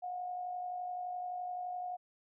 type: tone with amplitude modulation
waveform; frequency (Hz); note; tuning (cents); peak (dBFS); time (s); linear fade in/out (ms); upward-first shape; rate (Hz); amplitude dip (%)
sine; 723; F#5; -40; -35; 0.02-1.97; 20; sine; 51.7; 40
effects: none